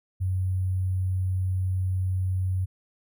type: tone with sample-and-hold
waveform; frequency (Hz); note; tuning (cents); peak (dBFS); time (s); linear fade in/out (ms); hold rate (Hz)
sine; 93.1; F#2; +11; -23; 0.2-2.66; 20; 11025
effects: none